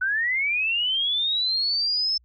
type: linear sweep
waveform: sine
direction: up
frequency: 1480 to 5300 Hz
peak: -21 dBFS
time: 0.01-2.18 s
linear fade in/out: 10 ms
effects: added 60 Hz sine -56 dBFS peak until 2.24 s